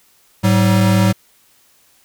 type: tone pair together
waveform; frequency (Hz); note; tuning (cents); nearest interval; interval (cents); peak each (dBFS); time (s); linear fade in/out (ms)
square; 106.3 / 190.01; G#2 / F#3; +41 / +46; minor seventh; 1005; -14; 0.43-1.13; 20
effects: white hiss -54 dBFS RMS until 2.04 s